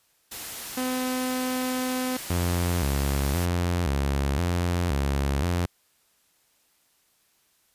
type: noise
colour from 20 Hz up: white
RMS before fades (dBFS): -36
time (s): 0.31-3.46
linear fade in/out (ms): 10
type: tone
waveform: sawtooth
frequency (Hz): 254.9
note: C4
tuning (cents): -45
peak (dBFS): -22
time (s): 0.77-2.17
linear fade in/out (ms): 5
type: tone with vibrato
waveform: sawtooth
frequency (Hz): 78.1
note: D#2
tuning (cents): +7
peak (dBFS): -19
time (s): 2.3-5.66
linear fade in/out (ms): 5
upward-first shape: square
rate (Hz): 0.96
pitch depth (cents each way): 200
effects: white hiss -66 dBFS RMS until 7.74 s + resampled to 32000 Hz